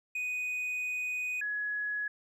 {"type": "tone pair in turn", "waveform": ["triangle", "sine"], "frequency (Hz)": [2489, 1683.4], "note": ["D#7", "G#6"], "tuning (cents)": [0, 23], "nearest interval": "perfect fifth", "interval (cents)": 677, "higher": "first", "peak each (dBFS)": [-30, -31], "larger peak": "first", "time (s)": [[0.15, 1.41], [1.41, 2.08]], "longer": "first", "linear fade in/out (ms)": 5, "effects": ["resampled to 32000 Hz"]}